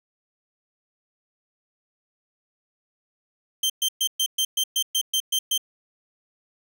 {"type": "tone bursts", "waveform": "sawtooth", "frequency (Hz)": 3136, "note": "G7", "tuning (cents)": 0, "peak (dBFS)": -17, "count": 11, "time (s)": [3.63, 5.578], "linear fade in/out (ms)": 5, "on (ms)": 68, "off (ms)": 120, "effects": []}